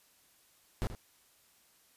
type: noise with echo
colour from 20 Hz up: brown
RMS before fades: -32 dBFS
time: 0.82-0.87 s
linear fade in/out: 0 ms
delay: 80 ms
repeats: 1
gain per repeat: -11 dB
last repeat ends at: 0.95 s
effects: white hiss -66 dBFS RMS until 1.96 s + resampled to 32000 Hz